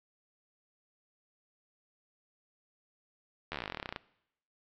slowing click train, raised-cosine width 0.3 ms, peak -20 dBFS, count 21, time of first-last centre 3.52-3.961 s, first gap 12 ms, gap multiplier 1.06, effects noise-tail reverb RT60 0.8 s tail -21 dB re dry + low-pass 5000 Hz 12 dB/octave

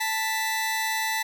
sawtooth tone pair together, 881.1 / 1978 Hz, A5 / B6, +2 / +2 cents, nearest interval octave + major second, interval 1400 cents, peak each -24 dBFS, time 0-1.23 s, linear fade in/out 10 ms, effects none

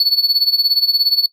triangle tone with tremolo, 4435 Hz, C#8, in tune, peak -7 dBFS, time 0-1.26 s, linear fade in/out 2 ms, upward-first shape sine, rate 17 Hz, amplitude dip 80%, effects noise-tail reverb RT60 0.1 s tail -20 dB re dry

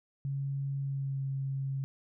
sine tone with pitch glide, 138.2 to 135.83 Hz, C#3 to C#3, -5 to -35 cents, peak -31 dBFS, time 0.25-1.84 s, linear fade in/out 0 ms, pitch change -30 cents, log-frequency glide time 0.8-1.23 s, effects none

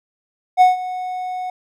triangle tone with ADSR envelope, 735 Hz, F#5, 12 cents flat, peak -4 dBFS, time 0.57-1.5 s, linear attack 41 ms, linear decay 150 ms, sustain -17 dB, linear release 3 ms, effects none

